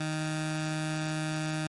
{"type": "tone with notch filter", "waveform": "15% pulse", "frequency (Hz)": 155.56, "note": "D#3", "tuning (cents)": 0, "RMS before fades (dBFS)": -32, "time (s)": [0, 1.67], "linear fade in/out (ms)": 5, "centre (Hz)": 460, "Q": 1.3, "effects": ["MP3 48 kbps"]}